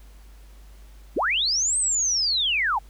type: linear two-way sweep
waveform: sine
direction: up then down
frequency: 184.7 to 8410 to 747 Hz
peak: -20 dBFS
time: 1.16-2.79 s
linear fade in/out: 10 ms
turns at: 1.78 s
effects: added 50 Hz sine -44 dBFS peak until 2.89 s + pink hiss -57 dBFS RMS until 2.89 s